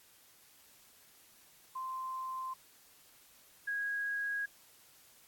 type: tone pair in turn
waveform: sine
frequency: 1042 / 1647.4 Hz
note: C6 / G#6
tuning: -7 / -14 cents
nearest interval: minor sixth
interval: 793 cents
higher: second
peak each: -37 / -33 dBFS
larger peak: second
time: 1.75-2.54 / 3.67-4.46 s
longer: neither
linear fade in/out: 10 ms
effects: white hiss -62 dBFS RMS until 5.27 s + AAC 64 kbps